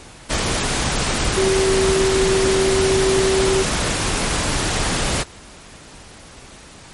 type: tone in noise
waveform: sine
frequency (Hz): 383.3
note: G4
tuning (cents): -39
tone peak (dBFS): -15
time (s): 1.36-3.64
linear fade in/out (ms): 20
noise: pink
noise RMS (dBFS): -20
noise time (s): 0.29-5.24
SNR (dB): +2
effects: pink hiss -41 dBFS RMS until 6.93 s + MP3 48 kbps